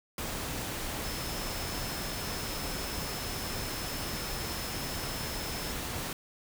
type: tone in noise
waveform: sine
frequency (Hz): 5240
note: E8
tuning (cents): -11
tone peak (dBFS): -43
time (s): 1.04-5.72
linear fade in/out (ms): 2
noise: pink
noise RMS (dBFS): -36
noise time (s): 0.18-6.13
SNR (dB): -10
effects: none